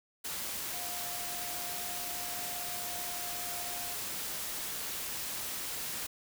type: tone in noise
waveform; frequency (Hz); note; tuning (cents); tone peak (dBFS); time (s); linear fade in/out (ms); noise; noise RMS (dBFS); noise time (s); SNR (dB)
sine; 708; F5; +23; -45; 0.73-3.95; 10; white; -38; 0.24-6.07; -10
effects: none